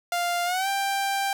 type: tone with pitch glide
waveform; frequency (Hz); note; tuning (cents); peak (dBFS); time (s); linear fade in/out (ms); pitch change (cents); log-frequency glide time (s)
sawtooth; 698.5 to 788.6; F5 to G5; 0 to +10; -20; 0.12-1.33; 2; +210; 0.45-0.68
effects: none